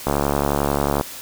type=click train; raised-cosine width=1 ms; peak=-5 dBFS; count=68; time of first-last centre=0.07-1.011 s; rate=71.2 Hz; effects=white hiss -35 dBFS RMS until 1.21 s